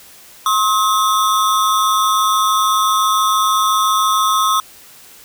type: ring-modulated tone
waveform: square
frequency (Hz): 1174.7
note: D6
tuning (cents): 0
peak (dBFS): -10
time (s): 0.46-4.6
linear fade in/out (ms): 2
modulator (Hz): 103
effects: white hiss -42 dBFS RMS until 5.24 s